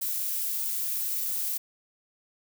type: noise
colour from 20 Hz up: violet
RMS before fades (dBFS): -30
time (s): 0.01-1.58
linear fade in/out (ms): 10
effects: none